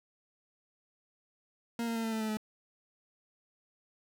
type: tone with pitch steps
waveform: 40% pulse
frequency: 233.1 / 230 / 227 / 224 / 221 / 218.1 / 215.2 Hz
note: A#3 / A#3 / A#3 / A3 / A3 / A3 / A3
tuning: 0 / -23 / -46 / +31 / +8 / -15 / -38 cents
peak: -31 dBFS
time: 1.79-2.371 s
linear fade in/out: 2 ms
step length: 83 ms
effects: none